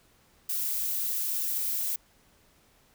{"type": "noise", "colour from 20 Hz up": "violet", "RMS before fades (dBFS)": -30, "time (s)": [0.49, 1.96], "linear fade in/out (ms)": 5, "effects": ["pink hiss -63 dBFS RMS until 2.94 s"]}